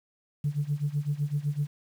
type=tone with tremolo; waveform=sine; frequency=145.9 Hz; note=D3; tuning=11 cents flat; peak=-22 dBFS; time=0.44-1.67 s; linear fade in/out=5 ms; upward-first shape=sine; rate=7.9 Hz; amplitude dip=90%; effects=tanh soft clip ceiling -19 dBFS + 9-bit